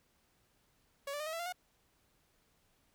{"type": "tone with pitch steps", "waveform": "sawtooth", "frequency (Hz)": [560, 584.5, 610, 636.6, 664.4, 693.4, 723.7], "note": ["C#5", "D5", "D#5", "D#5", "E5", "F5", "F#5"], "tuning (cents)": [18, -8, -34, 39, 13, -13, -39], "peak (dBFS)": -34, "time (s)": [1.07, 1.525], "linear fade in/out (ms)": 5, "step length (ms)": 65, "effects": ["pink hiss -73 dBFS RMS until 2.94 s"]}